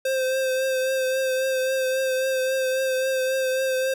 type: tone with vibrato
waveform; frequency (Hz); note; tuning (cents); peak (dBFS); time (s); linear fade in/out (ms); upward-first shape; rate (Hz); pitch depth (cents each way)
square; 523.3; C5; 0; -22; 0.05-3.94; 5; triangle; 3.7; 28
effects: none